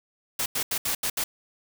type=noise bursts at uneven times; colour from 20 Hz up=white; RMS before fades=-27 dBFS; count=6; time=0.39-0.46 / 0.55-0.63 / 0.71-0.78 / 0.85-0.95 / 1.03-1.1 / 1.17-1.24 s; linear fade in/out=5 ms; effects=none